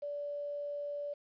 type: tone with quantisation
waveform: sine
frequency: 579 Hz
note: D5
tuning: 25 cents flat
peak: -36 dBFS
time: 0.02-1.14 s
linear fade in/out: 10 ms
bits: 10
effects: resampled to 11025 Hz